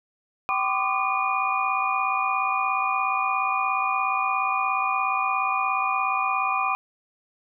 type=tone cluster; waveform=sine; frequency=773 / 1021 / 1148 / 1205 / 2447 Hz; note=G5 / C6 / D6 / D6 / D#7; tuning=-24 / -43 / -40 / +44 / -29 cents; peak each=-28 dBFS; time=0.49-6.75 s; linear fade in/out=0 ms; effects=none